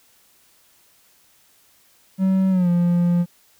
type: tone with pitch glide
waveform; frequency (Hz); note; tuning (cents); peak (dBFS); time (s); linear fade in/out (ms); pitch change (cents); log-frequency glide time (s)
triangle; 190 to 174.23; F#3 to F3; +46 to -4; -13; 2.18-3.26; 50; -150; 2.5-2.69
effects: white hiss -57 dBFS RMS until 3.59 s